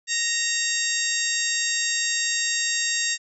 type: harmonic tone with a mistuned harmonic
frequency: 932.3 Hz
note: A#5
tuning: in tune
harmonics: 2 / 3 / 4 / 5 / 6 / 7 / 8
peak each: -28 / -32 / -30 / -32 / -31 / -32 / -27 dBFS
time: 0.07-3.18 s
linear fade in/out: 50 ms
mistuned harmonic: 3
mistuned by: -29 cents
effects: none